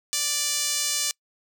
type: tone with band-pass filter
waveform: 5% pulse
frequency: 587.3 Hz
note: D5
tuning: in tune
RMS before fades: -26 dBFS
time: 0.13-1.11 s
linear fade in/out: 0 ms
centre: 9900 Hz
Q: 0.72
effects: noise-tail reverb RT60 0.1 s tail -25 dB re dry